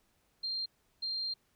sine tone bursts at uneven times, 4186 Hz, C8, in tune, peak -33 dBFS, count 2, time 0.43-0.66 / 1.02-1.34 s, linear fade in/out 10 ms, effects pink hiss -73 dBFS RMS until 1.55 s

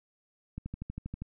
click train, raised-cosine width 5 ms, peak -25 dBFS, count 9, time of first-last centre 0.58-1.22 s, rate 12.5 Hz, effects none

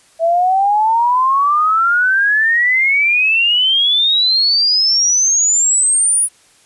sine exponential sweep, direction up, 651 to 9930 Hz, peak -10 dBFS, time 0.19-6.29 s, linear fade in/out 50 ms, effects white hiss -50 dBFS RMS until 6.65 s + resampled to 24000 Hz

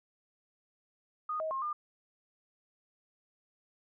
sine tone with pitch steps, 1235 / 633 / 1069 / 1205 Hz, D#6 / D#5 / C6 / D6, -13 / +30 / +37 / +44 cents, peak -32 dBFS, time 1.29-1.73 s, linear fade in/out 5 ms, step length 110 ms, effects none

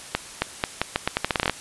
accelerating click train, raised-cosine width 0.3 ms, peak -4 dBFS, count 15, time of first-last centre 0.15-1.497 s, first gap 270 ms, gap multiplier 0.81, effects white hiss -40 dBFS RMS until 1.6 s + resampled to 24000 Hz

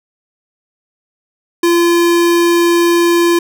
square tone, 342.9 Hz, F4, 32 cents flat, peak -9 dBFS, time 1.63-3.39 s, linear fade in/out 5 ms, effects none

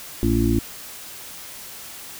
harmonic tone, 56.6 Hz, A1, 50 cents sharp, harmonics 1 / 2 / 4 / 5 / 6, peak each -23 / -23 / -23 / -23 / -23 dBFS, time 0.23-0.59 s, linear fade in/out 0 ms, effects white hiss -38 dBFS RMS until 2.19 s

